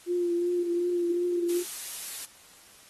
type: tone with vibrato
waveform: sine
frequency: 349.2 Hz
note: F4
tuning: in tune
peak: -24 dBFS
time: 0.06-1.64 s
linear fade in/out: 50 ms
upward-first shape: triangle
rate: 2.7 Hz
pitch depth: 29 cents each way
type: noise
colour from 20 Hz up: blue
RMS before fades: -35 dBFS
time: 1.49-2.25 s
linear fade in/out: 2 ms
effects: white hiss -54 dBFS RMS until 2.89 s + AAC 32 kbps